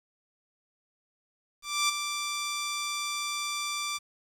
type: tone with ADSR envelope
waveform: 10% pulse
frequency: 1174.7 Hz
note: D6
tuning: in tune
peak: -14 dBFS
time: 1.62-3.99 s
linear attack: 270 ms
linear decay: 12 ms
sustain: -8 dB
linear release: 28 ms
effects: resampled to 32000 Hz + 9-bit